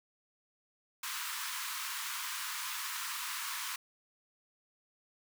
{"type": "high-pass noise", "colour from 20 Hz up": "pink", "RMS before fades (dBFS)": -39, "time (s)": [1.03, 3.76], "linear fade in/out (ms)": 5, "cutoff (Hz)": 940, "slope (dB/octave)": 96, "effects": []}